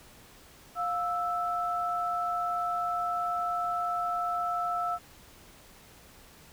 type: tone pair together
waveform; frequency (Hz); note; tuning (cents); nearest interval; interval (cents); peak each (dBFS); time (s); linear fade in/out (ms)
sine; 704.9 / 1318.5; F5 / E6; +16 / 0; major seventh; 1084; -31 / -30; 0.75-4.99; 50
effects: pink hiss -54 dBFS RMS until 6.52 s